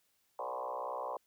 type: tone with frequency modulation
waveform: sine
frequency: 784 Hz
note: G5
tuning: in tune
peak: -36 dBFS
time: 0.39-1.17 s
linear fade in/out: 2 ms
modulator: 62.4 Hz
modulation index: 4.8
effects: white hiss -75 dBFS RMS until 1.26 s